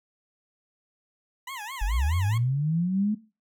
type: tone with vibrato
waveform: 20% pulse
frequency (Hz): 950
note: A#5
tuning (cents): +33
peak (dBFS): -30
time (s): 1.47-2.38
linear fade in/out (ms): 5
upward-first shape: sine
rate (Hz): 4.7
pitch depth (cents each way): 250
type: linear sweep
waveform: sine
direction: up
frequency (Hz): 40.67 to 216.8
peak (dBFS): -22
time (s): 1.81-3.15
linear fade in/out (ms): 10
effects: noise-tail reverb RT60 0.3 s tail -17 dB re dry